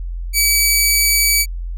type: tone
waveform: 10% pulse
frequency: 2286 Hz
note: D7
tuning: 47 cents flat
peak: -3 dBFS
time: 0.33-1.46 s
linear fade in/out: 50 ms
effects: added 43 Hz sine -22 dBFS peak until 1.77 s